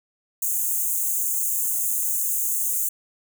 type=high-pass noise; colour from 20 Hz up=white; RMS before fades=-24 dBFS; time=0.42-2.89 s; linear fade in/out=5 ms; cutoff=6400 Hz; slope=96 dB/octave; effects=none